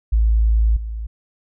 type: tone with level steps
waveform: sine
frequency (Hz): 55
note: A1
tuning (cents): 0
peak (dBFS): -12 / -24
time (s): 0.12-1.07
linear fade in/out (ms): 10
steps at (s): 0.76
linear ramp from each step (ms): 10
effects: none